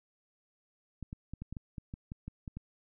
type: clicks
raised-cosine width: 5 ms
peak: -28 dBFS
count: 12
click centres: 1.027 / 1.129 / 1.336 / 1.42 / 1.526 / 1.568 / 1.782 / 1.939 / 2.119 / 2.28 / 2.478 / 2.57 s
effects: none